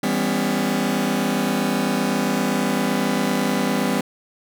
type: chord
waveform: sawtooth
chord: C# half-diminished seventh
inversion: first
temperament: just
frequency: 166.31 / 199.57 / 249.5 / 277.2 Hz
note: E3 / G3 / B3 / C#4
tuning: +16 / +31 / +18 / 0 cents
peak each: -25 / -19 / -19 / -23 dBFS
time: 0.03-4.01 s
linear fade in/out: 5 ms
effects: none